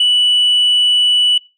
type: tone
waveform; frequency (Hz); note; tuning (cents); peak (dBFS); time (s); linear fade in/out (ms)
sine; 2960; F#7; 0; -7; 0-1.38; 5
effects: noise-tail reverb RT60 0.3 s tail -23 dB re dry + tanh soft clip ceiling -7 dBFS